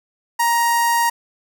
sawtooth tone with notch filter, 938 Hz, A#5, 11 cents sharp, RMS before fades -17 dBFS, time 0.39-1.1 s, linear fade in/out 10 ms, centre 3400 Hz, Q 1.1, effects none

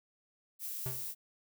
violet noise, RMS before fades -40 dBFS, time 0.59-1.15 s, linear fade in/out 50 ms
square tone with exponential decay, 128.8 Hz, C3, 27 cents flat, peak -34 dBFS, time 0.86-1.1 s, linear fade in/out 0 ms, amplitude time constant 51 ms
effects none

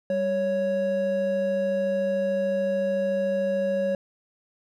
triangle tone pair together, 196.01 / 554.4 Hz, G3 / C#5, 0 / 0 cents, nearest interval octave + tritone, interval 1800 cents, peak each -28 / -21 dBFS, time 0.1-3.95 s, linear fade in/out 2 ms, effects none

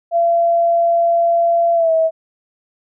sine tone with pitch glide, 680 to 647 Hz, F5 to E5, -46 to -32 cents, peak -11 dBFS, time 0.11-2.11 s, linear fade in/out 50 ms, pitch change -86 cents, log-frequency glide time 1.74-1.92 s, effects none

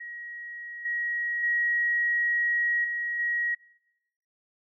sine tone with level steps, 1900 Hz, A#6, 33 cents sharp, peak -37 / -27 / -23 / -28 / -25 dBFS, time 0-3.55 s, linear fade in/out 10 ms, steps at 0.85 / 1.43 / 2.84 / 3.19 s, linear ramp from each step 5 ms, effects noise-tail reverb RT60 0.9 s tail -22 dB re dry

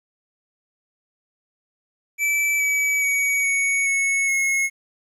square tone with pitch steps, 2315 / 2286 / 2257 / 2228 / 2200 / 2172 Hz, D7 / D7 / C#7 / C#7 / C#7 / C#7, -25 / -47 / +31 / +8 / -14 / -36 cents, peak -19 dBFS, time 2.18-4.7 s, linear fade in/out 50 ms, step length 420 ms, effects resampled to 32000 Hz + 10-bit

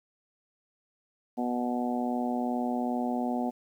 harmonic tone, 122.6 Hz, B2, 12 cents flat, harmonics 2 / 3 / 4 / 5 / 6 / 7, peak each -29 / -39 / -40 / -38 / -34 / -40 dBFS, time 1.37-3.51 s, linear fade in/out 20 ms, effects 10-bit

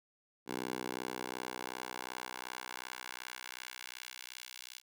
10% pulse tone with high-pass filter sweep, 62.7 Hz, B1, 27 cents sharp, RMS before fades -44 dBFS, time 0.46-4.82 s, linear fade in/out 50 ms, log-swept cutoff 300 to 3400 Hz, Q 0.9, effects none

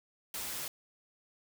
white noise, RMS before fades -39 dBFS, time 0.34-0.68 s, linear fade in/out 2 ms, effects none

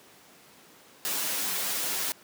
white noise with comb filter, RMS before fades -30 dBFS, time 1.05-2.12 s, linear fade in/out 0 ms, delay 8.7 ms, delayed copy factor -0.85, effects pink hiss -54 dBFS RMS until 2.23 s + high-pass 200 Hz 12 dB/octave

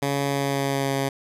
10% pulse tone with pitch glide, 140.3 to 136.86 Hz, C#3 to C#3, +21 to -22 cents, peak -14 dBFS, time 0.02-1.09 s, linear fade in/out 5 ms, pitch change -43 cents, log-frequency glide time 0.25-0.92 s, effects resampled to 32000 Hz

